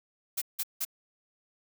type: noise bursts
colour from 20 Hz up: blue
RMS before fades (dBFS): -31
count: 3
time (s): 0.37-0.851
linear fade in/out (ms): 10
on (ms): 47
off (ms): 170
effects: none